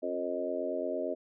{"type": "harmonic tone with a mistuned harmonic", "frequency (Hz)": 88.7, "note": "F2", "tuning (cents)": 27, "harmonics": [3, 4, 5, 6, 7], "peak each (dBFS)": [-39, -38, -39, -39, -34], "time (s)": [0.02, 1.15], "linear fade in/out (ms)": 20, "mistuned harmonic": 3, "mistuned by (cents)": 24, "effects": []}